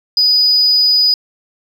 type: tone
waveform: sine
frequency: 4960 Hz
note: D#8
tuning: 6 cents flat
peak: -7 dBFS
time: 0.17-1.14 s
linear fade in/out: 2 ms
effects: tanh soft clip ceiling -5 dBFS